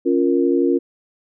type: chord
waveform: sine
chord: Bb minor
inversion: first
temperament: equal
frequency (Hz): 277.2 / 349.2 / 466.2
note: Db4 / F4 / Bb4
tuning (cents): 0 / 0 / 0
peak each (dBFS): -18 / -17 / -21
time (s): 0.05-0.79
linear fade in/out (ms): 20
effects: none